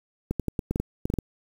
clicks, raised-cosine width 3 ms, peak -13 dBFS, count 11, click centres 0.31 / 0.397 / 0.483 / 0.592 / 0.71 / 0.759 / 0.8 / 1.055 / 1.101 / 1.139 / 1.187 s, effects 7-bit

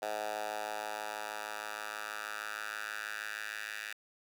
10% pulse tone with high-pass filter sweep, 106.3 Hz, G#2, 41 cents sharp, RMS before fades -40 dBFS, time 0.02-3.93 s, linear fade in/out 5 ms, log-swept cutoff 680 to 1900 Hz, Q 2.8, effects none

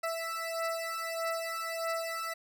20% pulse beating tone pair, 659.3 / 660.9 Hz, E5 / E5, 0 / +4 cents, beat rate 1.6 Hz, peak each -31 dBFS, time 0.03-2.34 s, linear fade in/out 10 ms, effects none

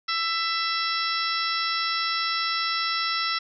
harmonic tone, 665 Hz, E5, 15 cents sharp, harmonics 2 / 3 / 4 / 5 / 6 / 7 / 8, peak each -28 / -31 / -35 / -35 / -32 / -36 / -30 dBFS, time 0.08-3.39 s, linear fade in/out 10 ms, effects none

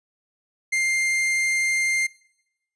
45% pulse tone, 2104 Hz, C7, 9 cents sharp, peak -20 dBFS, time 0.72-2.07 s, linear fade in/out 10 ms, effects noise-tail reverb RT60 0.9 s tail -24 dB re dry + resampled to 24000 Hz

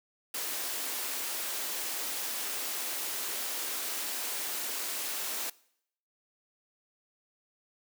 white high-pass noise, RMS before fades -35 dBFS, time 0.34-5.5 s, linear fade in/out 5 ms, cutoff 260 Hz, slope 24 dB/octave, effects noise-tail reverb RT60 0.7 s tail -22 dB re dry

